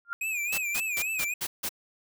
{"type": "tone with exponential growth", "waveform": "sine", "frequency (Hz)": 1396.9, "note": "F6", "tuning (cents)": 0, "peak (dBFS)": -25, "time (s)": [0.05, 0.13], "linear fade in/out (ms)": 0, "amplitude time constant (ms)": 16}
{"type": "tone with vibrato", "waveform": "square", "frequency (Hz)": 2485, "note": "D#7", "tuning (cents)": -3, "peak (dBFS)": -29, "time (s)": [0.21, 1.34], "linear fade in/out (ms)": 5, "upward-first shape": "sine", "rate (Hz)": 3.6, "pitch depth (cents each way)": 110}
{"type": "noise bursts", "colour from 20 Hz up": "white", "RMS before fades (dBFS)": -31, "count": 6, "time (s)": [0.52, 1.692], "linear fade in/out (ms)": 10, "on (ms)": 62, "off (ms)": 160}
{"effects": []}